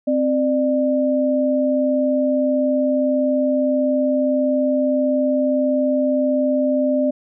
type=tone pair together; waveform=sine; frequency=261.6 / 596.8 Hz; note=C4 / D5; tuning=0 / +28 cents; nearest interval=octave + major second; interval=1428 cents; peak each=-18 dBFS; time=0.07-7.11 s; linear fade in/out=10 ms; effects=none